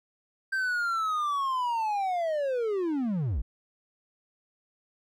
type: linear sweep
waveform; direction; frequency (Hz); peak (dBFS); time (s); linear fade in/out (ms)
triangle; down; 1574 to 43.65; -24; 0.52-3.42; 10
effects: none